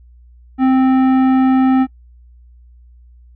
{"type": "tone with tanh clipping", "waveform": "triangle", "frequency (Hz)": 261.6, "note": "C4", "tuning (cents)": 0, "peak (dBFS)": -11, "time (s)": [0.58, 1.87], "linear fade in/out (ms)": 50, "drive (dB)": 17, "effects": ["noise-tail reverb RT60 0.1 s tail -24 dB re dry", "added 60 Hz sine -41 dBFS peak until 3.35 s"]}